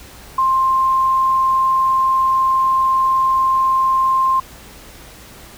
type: tone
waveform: sine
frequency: 1054 Hz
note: C6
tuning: 12 cents sharp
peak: -12 dBFS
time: 0.38-4.4 s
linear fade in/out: 5 ms
effects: added 60 Hz sine -46 dBFS peak until 5.57 s + pink hiss -40 dBFS RMS until 5.57 s